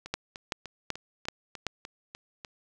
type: two click trains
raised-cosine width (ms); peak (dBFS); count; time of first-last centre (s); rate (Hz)
0.2; -23 / -12; 9 / 5; 0.06-2.448 / 0.14-1.667; 3.35 / 2.62
effects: none